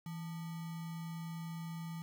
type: tone with sample-and-hold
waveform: sine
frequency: 164.81 Hz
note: E3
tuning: in tune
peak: -40 dBFS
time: 0.06-2.02 s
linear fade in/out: 2 ms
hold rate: 1050 Hz
effects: none